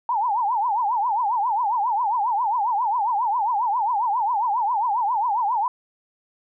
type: tone with vibrato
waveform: sine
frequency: 896 Hz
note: A5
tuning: 31 cents sharp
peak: -19 dBFS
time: 0.09-5.68 s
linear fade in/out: 2 ms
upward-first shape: triangle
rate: 7.4 Hz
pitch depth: 240 cents each way
effects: none